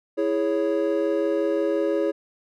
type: chord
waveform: triangle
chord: C# minor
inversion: first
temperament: equal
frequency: 329.6 / 415.3 / 554.4 Hz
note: E4 / G#4 / C#5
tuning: 0 / 0 / 0 cents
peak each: -23 dBFS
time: 0.17-2.12 s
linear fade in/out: 20 ms
effects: none